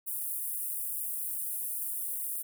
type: high-pass noise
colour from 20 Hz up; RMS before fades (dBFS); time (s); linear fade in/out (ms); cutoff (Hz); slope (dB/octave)
pink; -35; 0.06-2.43; 20; 9500; 48
effects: none